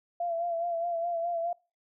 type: tone with vibrato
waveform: sine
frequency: 681 Hz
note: F5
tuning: 44 cents flat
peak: -28 dBFS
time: 0.2-1.53 s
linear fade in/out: 5 ms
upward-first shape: sine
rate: 4.8 Hz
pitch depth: 44 cents each way
effects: noise-tail reverb RT60 0.3 s tail -23 dB re dry

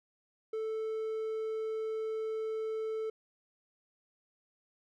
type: tone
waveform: triangle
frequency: 440 Hz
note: A4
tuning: in tune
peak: -31 dBFS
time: 0.53-3.1 s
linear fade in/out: 5 ms
effects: none

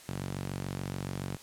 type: tone with high-pass filter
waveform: sawtooth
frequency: 47 Hz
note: F#1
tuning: 28 cents sharp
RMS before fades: -37 dBFS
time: 0.08-1.37 s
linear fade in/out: 10 ms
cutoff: 130 Hz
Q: 1.7
effects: white hiss -52 dBFS RMS until 1.42 s + low-pass 11000 Hz 12 dB/octave

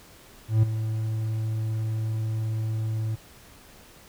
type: tone with ADSR envelope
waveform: triangle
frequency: 110.2 Hz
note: A2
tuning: 3 cents sharp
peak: -12 dBFS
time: 0.48-3.16 s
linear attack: 150 ms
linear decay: 8 ms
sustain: -11 dB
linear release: 17 ms
effects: pink hiss -51 dBFS RMS until 4.08 s

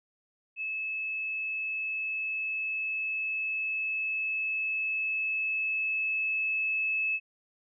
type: tone with level ramp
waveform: sine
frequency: 2600 Hz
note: E7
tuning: 24 cents flat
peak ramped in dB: -31 to -26 dBFS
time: 0.56-7.2 s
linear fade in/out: 50 ms
effects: none

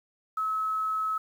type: tone with quantisation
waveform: sine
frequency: 1290 Hz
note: E6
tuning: 38 cents flat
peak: -26 dBFS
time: 0.37-1.18 s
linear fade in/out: 5 ms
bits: 9
effects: none

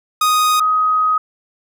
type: tone pair in turn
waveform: 45% pulse / sine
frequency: 1244.5 / 1257.5 Hz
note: D#6 / D#6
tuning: 0 / +18 cents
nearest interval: unison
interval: 18 cents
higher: second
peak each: -12 dBFS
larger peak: neither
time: 0.21-0.6 / 0.6-1.18 s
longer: second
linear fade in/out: 5 ms
effects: none

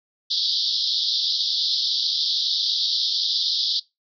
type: band-pass noise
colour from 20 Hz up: pink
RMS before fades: -23 dBFS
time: 0.3-3.8 s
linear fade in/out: 10 ms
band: 3400 to 5200 Hz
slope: 96 dB/octave
effects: noise-tail reverb RT60 0.2 s tail -21 dB re dry

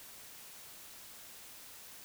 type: silence
effects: white hiss -52 dBFS RMS until 2.04 s

